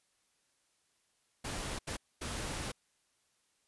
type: noise bursts at uneven times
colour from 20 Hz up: pink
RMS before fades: -39 dBFS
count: 3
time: 1.44-1.79 / 1.87-1.97 / 2.21-2.72 s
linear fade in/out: 10 ms
effects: white hiss -75 dBFS RMS until 3.67 s + resampled to 24000 Hz